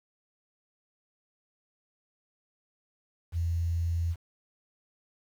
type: tone with quantisation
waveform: sine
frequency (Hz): 84.4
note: E2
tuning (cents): +41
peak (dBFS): -26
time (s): 3.32-4.16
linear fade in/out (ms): 50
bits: 9
effects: none